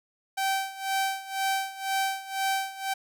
sawtooth tone with tremolo, 775 Hz, G5, 20 cents flat, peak -20 dBFS, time 0.37-2.94 s, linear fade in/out 10 ms, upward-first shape sine, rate 2 Hz, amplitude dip 85%, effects none

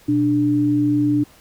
sine tone pair together, 124.07 / 295.1 Hz, B2 / D4, +8 / +8 cents, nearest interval octave + minor third, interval 1500 cents, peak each -23 / -15 dBFS, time 0.08-1.24 s, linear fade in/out 10 ms, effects pink hiss -50 dBFS RMS until 1.4 s

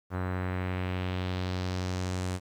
sawtooth tone with low-pass filter sweep, 91.7 Hz, F#2, 15 cents flat, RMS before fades -32 dBFS, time 0.1-2.4 s, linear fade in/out 50 ms, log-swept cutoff 1400 to 9000 Hz, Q 1.8, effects 10-bit

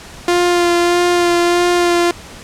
sawtooth tone with vibrato, 349.2 Hz, F4, in tune, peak -7 dBFS, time 0.28-2.11 s, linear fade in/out 2 ms, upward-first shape sine, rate 1.6 Hz, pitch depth 16 cents each way, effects pink hiss -35 dBFS RMS until 2.43 s + low-pass 9000 Hz 12 dB/octave

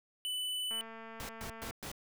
square tone, 2991 Hz, F#7, 18 cents sharp, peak -35 dBFS, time 0.25-0.81 s, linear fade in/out 0 ms
click train, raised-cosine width 0.5 ms, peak -34 dBFS, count 226, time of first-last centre 0.71-1.71 s, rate 225 Hz
pink noise bursts, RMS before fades -43 dBFS, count 4, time 1.2-1.916 s, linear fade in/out 0 ms, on 89 ms, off 120 ms
effects none

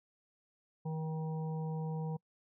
harmonic tone with a mistuned harmonic, 158.9 Hz, D#3, 37 cents sharp, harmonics 1 / 3 / 5 / 6, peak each -35 / -45 / -49 / -51 dBFS, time 0.85-2.17 s, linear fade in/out 10 ms, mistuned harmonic 5, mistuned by -23 cents, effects noise-tail reverb RT60 0.1 s tail -26 dB re dry

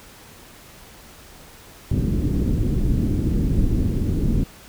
pink low-pass noise, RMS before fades -20 dBFS, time 1.91-4.44 s, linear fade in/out 5 ms, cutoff 320 Hz, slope 24 dB/octave, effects pink hiss -45 dBFS RMS until 4.68 s

